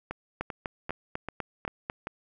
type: two click trains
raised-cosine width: 0.5 ms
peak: -16 / -19 dBFS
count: 7 / 6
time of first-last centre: 0.41-1.899 / 0.11-2.071 s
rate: 4.03 / 2.55 Hz
effects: none